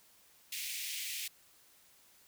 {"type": "high-pass noise", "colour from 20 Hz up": "pink", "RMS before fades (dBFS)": -40, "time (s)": [0.52, 1.28], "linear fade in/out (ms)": 5, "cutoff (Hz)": 2100, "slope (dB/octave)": 48, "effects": ["white hiss -64 dBFS RMS until 2.27 s"]}